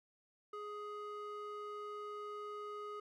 triangle ring-modulated tone, 833 Hz, G#5, 5 cents sharp, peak -38 dBFS, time 0.53-3 s, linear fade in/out 5 ms, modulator 416 Hz, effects none

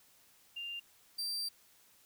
sine / 40% pulse tone pair in turn, 2794 / 4699 Hz, F7 / D8, 0 / 0 cents, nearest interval major sixth, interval 900 cents, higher second, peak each -39 / -34 dBFS, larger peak second, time 0.56-0.8 / 1.18-1.49 s, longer second, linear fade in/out 10 ms, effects white hiss -65 dBFS RMS until 2.05 s

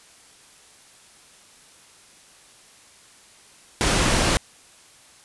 pink low-pass noise, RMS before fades -20 dBFS, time 3.81-4.37 s, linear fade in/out 0 ms, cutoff 10000 Hz, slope 12 dB/octave, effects white hiss -51 dBFS RMS until 5.24 s + resampled to 24000 Hz

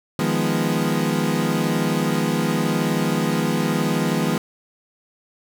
30% pulse chord, F half-diminished seventh, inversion third, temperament equal, 155.56 / 174.61 / 207.7 / 246.9 Hz, Eb3 / F3 / Ab3 / Cb4, 0 / 0 / 0 / 0 cents, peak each -22 dBFS, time 0.19-4.38 s, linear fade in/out 2 ms, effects none

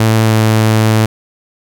sawtooth tone with pitch glide, 111.2 to 109.92 Hz, A2 to A2, +19 to -1 cents, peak -4 dBFS, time 0-1.06 s, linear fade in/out 5 ms, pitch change -20 cents, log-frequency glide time 0.23-0.3 s, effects none

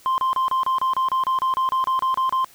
sine tone bursts, 1046.5 Hz, C6, in tune, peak -15 dBFS, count 16, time 0.06-2.445 s, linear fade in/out 0 ms, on 120 ms, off 31 ms, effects tanh soft clip ceiling -17 dBFS + white hiss -51 dBFS RMS until 2.54 s

